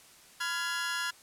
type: chord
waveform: sawtooth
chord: F diminished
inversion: second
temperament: just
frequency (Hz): 1005.8 / 1396.9 / 1676.3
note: Cb6 / F6 / Ab6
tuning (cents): +31 / 0 / +16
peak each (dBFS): -35 / -31 / -31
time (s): 0.4-1.11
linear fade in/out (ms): 10
effects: white hiss -56 dBFS RMS until 1.22 s + low-pass 11000 Hz 12 dB/octave